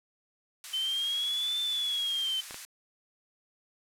white high-pass noise, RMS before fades -42 dBFS, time 0.64-2.65 s, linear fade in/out 0 ms, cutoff 1300 Hz, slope 12 dB/octave
sine linear two-way sweep, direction up then down, 3063 to 3556 to 3063 Hz, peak -28 dBFS, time 0.73-2.41 s, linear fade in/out 10 ms, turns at 1.6 s
clicks, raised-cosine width 0.3 ms, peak -24 dBFS, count 2, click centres 2.509 / 2.544 s
effects low-pass 11000 Hz 12 dB/octave

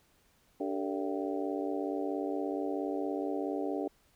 harmonic tone with a mistuned harmonic, 96.9 Hz, G2, 20 cents flat, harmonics 3 / 4 / 5 / 6 / 7 / 8, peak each -35 / -37 / -39 / -41 / -42 / -43 dBFS, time 0.6-3.88 s, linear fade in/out 5 ms, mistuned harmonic 5, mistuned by -120 cents, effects pink hiss -68 dBFS RMS until 4.15 s

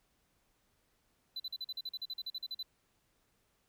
triangle tone bursts, 4012 Hz, B7, 26 cents sharp, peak -36 dBFS, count 16, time 1.36-2.629 s, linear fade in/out 5 ms, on 39 ms, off 43 ms, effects pink hiss -75 dBFS RMS until 3.68 s

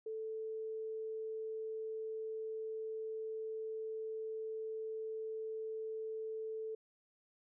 sine tone, 440 Hz, A4, in tune, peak -39 dBFS, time 0.06-6.75 s, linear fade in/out 5 ms, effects none

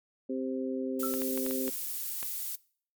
harmonic tone, 130.81 Hz, C3, in tune, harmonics 2 / 3 / 4, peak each -32 / -36 / -38 dBFS, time 0.29-1.7 s, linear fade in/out 10 ms
violet noise, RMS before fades -35 dBFS, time 0.99-2.56 s, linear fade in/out 10 ms
sine tone with exponential decay, 1331 Hz, E6, 16 cents sharp, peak -31 dBFS, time 1.03-1.23 s, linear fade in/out 2 ms, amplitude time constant 43 ms
clicks, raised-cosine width 0.3 ms, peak -24 dBFS, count 7, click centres 1.139 / 1.219 / 1.376 / 1.464 / 1.51 / 1.679 / 2.229 s
effects noise-tail reverb RT60 0.5 s tail -22 dB re dry + MP3 96 kbps

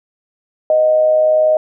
sine tone with amplitude modulation, 622.3 Hz, D#5, in tune, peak -7 dBFS, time 0.7-1.57 s, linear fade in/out 2 ms, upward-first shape sine, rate 121 Hz, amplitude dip 40%, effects none

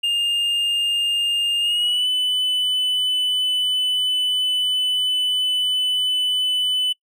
triangle tone with pitch glide, 2816 to 3001 Hz, F7 to F#7, +14 to +24 cents, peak -16 dBFS, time 0.03-6.93 s, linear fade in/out 10 ms, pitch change +110 cents, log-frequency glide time 1.6-2.08 s, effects noise-tail reverb RT60 0.1 s tail -24 dB re dry

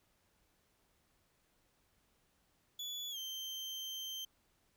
35% pulse tone with pitch glide, 3431 to 3128 Hz, A7 to G7, -44 to -4 cents, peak -39 dBFS, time 2.79-4.25 s, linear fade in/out 5 ms, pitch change -160 cents, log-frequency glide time 3.1-3.18 s, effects pink hiss -75 dBFS RMS until 4.76 s

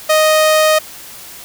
sawtooth tone, 622.3 Hz, D#5, in tune, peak -5 dBFS, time 0.09-0.79 s, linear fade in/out 10 ms, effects white hiss -34 dBFS RMS until 1.44 s

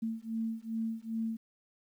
sine beating tone pair, 223.6 / 226.1 Hz, A3 / A3, +28 / +47 cents, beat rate 2.5 Hz, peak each -36 / -36 dBFS, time 0.02-1.37 s, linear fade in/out 10 ms, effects 11-bit

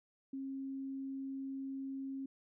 sine tone, 270 Hz, C#4, 45 cents flat, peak -39 dBFS, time 0.33-2.26 s, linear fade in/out 5 ms, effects none

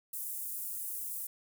pink high-pass noise, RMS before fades -39 dBFS, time 0.13-1.27 s, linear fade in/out 5 ms, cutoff 10000 Hz, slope 24 dB/octave, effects none

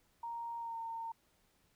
sine tone with pitch glide, 932.3 to 913.1 Hz, A#5 to A#5, 0 to -36 cents, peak -39 dBFS, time 0.23-1.12 s, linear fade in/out 5 ms, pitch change -36 cents, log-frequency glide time 0.59-0.77 s, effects pink hiss -73 dBFS RMS until 1.75 s

